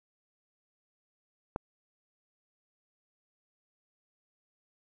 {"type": "click", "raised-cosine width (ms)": 1, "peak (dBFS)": -18, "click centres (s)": 1.561, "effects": []}